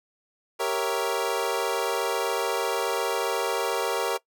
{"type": "chord", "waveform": "25% pulse", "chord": "G diminished seventh", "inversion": "none", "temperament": "equal", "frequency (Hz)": [392, 466.2, 554.4, 659.3], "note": ["G4", "Bb4", "Db5", "Fb5"], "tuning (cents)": [0, 0, 0, 0], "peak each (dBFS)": [-27, -24, -27, -30], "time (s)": [0.59, 4.18], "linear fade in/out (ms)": 20, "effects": ["noise-tail reverb RT60 0.1 s tail -20 dB re dry"]}